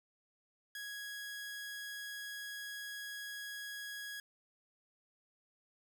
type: tone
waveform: sawtooth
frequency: 1661.2 Hz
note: G#6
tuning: in tune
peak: -39 dBFS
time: 0.75-4.2 s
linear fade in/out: 2 ms
effects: none